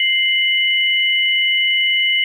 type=tone pair together; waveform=sine; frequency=2093 / 2962 Hz; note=C7 / F#7; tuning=0 / +1 cents; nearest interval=tritone; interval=601 cents; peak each=-16 dBFS; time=0-2.24 s; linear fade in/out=2 ms; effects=8-bit